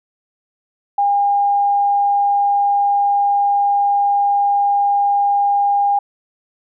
sine tone, 808 Hz, G#5, 48 cents flat, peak -12 dBFS, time 0.98-5.99 s, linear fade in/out 5 ms, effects none

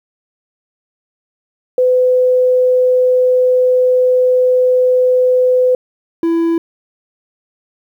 sine / triangle tone pair in turn, 505 / 333 Hz, B4 / E4, +39 / +18 cents, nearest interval perfect fifth, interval 721 cents, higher first, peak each -8 / -9 dBFS, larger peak first, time 1.78-5.75 / 6.23-6.58 s, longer first, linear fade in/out 2 ms, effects 8-bit

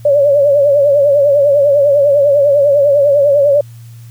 sine tone with vibrato, 570 Hz, C#5, 48 cents sharp, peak -6 dBFS, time 0.05-3.61 s, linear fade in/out 5 ms, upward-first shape triangle, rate 10 Hz, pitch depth 82 cents each way, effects added 116 Hz sine -31 dBFS peak until 4.1 s + white hiss -48 dBFS RMS until 4.1 s

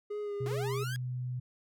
triangle tone with vibrato, 411.9 Hz, G#4, 14 cents flat, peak -32 dBFS, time 0.1-0.84 s, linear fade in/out 10 ms, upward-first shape sine, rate 2.8 Hz, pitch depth 26 cents each way
sine tone with pitch glide, 126.2 to 125.26 Hz, B2 to B2, +38 to +25 cents, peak -33 dBFS, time 0.4-1.4 s, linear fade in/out 10 ms, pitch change -13 cents, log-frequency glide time 0.67-1.24 s
sawtooth linear sweep, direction up, 329.6 to 1661.2 Hz, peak -35 dBFS, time 0.46-0.96 s, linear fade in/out 0 ms
effects none

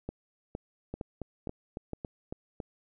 two click trains, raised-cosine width 2 ms, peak -22 / -23 dBFS, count 5 / 7, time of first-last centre 0.09-1.933 / 0.94-2.602 s, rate 2.17 / 3.61 Hz, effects none

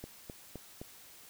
click train, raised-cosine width 2 ms, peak -29 dBFS, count 4, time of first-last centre 0.04-0.815 s, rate 3.87 Hz, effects white hiss -55 dBFS RMS until 1.29 s

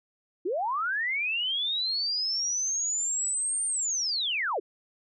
sine linear two-way sweep, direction up then down, 316.8 to 8910 to 316.8 Hz, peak -26 dBFS, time 0.45-4.6 s, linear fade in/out 10 ms, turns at 3.66 s, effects none

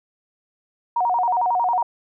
sine tone with vibrato, 830.6 Hz, G#5, in tune, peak -17 dBFS, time 0.96-1.83 s, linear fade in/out 5 ms, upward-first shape square, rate 11 Hz, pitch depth 220 cents each way, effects none

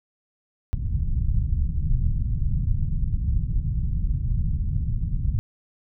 pink low-pass noise, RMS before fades -23 dBFS, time 0.73-5.39 s, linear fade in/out 0 ms, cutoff 140 Hz, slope 24 dB/octave, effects none

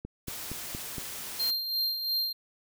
click train, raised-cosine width 3 ms, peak -24 dBFS, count 5, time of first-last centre 0.05-0.982 s, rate 4.29 Hz
white noise, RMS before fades -39 dBFS, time 0.27-1.51 s, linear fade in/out 10 ms
square tone with tremolo, 4186 Hz, C8, in tune, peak -26 dBFS, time 1.39-2.33 s, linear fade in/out 10 ms, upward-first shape sine, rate 2.9 Hz, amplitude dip 55%
effects none

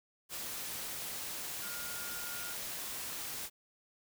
sine tone in noise, 1419 Hz, F6, 27 cents sharp, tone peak -46 dBFS, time 1.6-2.56 s, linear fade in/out 50 ms, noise white, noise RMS -41 dBFS, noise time 0.29-3.5 s, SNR -8 dB, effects none

